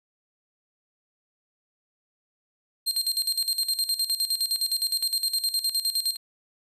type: tone with tremolo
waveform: sawtooth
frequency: 4186 Hz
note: C8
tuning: in tune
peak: -19 dBFS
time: 2.86-6.17 s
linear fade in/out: 20 ms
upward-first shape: square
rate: 9.7 Hz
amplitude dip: 75%
effects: resampled to 32000 Hz